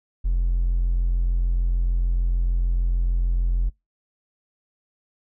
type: tone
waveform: triangle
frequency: 43.33 Hz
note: F1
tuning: 13 cents flat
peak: -15 dBFS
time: 0.24-3.7 s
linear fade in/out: 20 ms
effects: noise-tail reverb RT60 0.2 s tail -26 dB re dry + tanh soft clip ceiling -14 dBFS